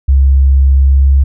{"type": "tone with pitch glide", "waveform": "sine", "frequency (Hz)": [67.7, 68.33], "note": ["C#2", "C#2"], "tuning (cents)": [-40, -24], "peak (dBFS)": -4, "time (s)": [0.08, 1.24], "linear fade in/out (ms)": 10, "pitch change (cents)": 16, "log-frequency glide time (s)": [0.8, 1.11], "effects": []}